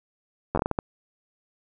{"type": "slowing click train", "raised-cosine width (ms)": 1, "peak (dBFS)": -10, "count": 8, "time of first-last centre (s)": [0.55, 0.789], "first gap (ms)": 10, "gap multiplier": 1.4, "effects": []}